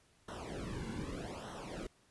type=noise with flanger; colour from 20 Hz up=brown; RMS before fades=-43 dBFS; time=0.28-1.87 s; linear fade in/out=5 ms; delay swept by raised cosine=0.42 to 1.62 ms; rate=0.82 Hz; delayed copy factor=-0.95; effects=pink hiss -69 dBFS RMS until 2.1 s + resampled to 24000 Hz